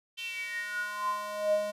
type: tone with high-pass filter sweep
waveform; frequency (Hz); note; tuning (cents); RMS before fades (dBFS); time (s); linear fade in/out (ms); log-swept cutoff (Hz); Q
square; 207.7; G#3; 0; -33; 0.17-1.72; 20; 3000 to 490; 10
effects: resampled to 32000 Hz